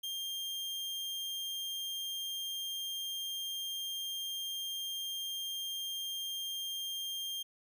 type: tone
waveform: 40% pulse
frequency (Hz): 3196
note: G7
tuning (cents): +33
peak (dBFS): -36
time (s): 0.03-7.43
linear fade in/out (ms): 10
effects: none